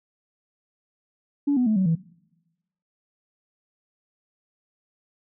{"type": "tone with pitch steps", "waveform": "sine", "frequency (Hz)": [285.3, 248.4, 216.2, 188.23, 163.86], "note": ["C#4", "B3", "A3", "F#3", "E3"], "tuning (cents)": [50, 10, -30, 30, -10], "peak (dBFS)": -17, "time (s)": [1.47, 1.955], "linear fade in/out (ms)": 10, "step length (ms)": 97, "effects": ["noise-tail reverb RT60 1.0 s tail -24 dB re dry", "tanh soft clip ceiling -14 dBFS"]}